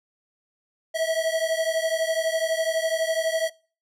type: beating tone pair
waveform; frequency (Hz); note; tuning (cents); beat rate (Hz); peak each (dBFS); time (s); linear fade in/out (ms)
square; 642 / 654; E5 / E5; -46 / -14; 12; -26; 0.94-3.5; 20
effects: noise-tail reverb RT60 0.4 s tail -23 dB re dry + low-pass 12000 Hz 12 dB/octave